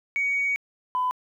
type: tone pair in turn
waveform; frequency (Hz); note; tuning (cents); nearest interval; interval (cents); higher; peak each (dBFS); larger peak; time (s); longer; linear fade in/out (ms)
sine; 2246 / 1004.2; C#7 / B5; +22 / +29; octave + major second; 1393; first; -21; neither; 0.16-0.56 / 0.95-1.11; first; 0
effects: tanh soft clip ceiling -17 dBFS + 10-bit